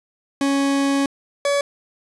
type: tone pair in turn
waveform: 40% pulse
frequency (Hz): 277.2 / 567.4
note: C#4 / C#5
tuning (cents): 0 / +40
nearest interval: octave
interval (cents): 1240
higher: second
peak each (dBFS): -16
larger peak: neither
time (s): 0.41-1.06 / 1.45-1.61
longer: first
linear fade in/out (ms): 2
effects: resampled to 24000 Hz + 7-bit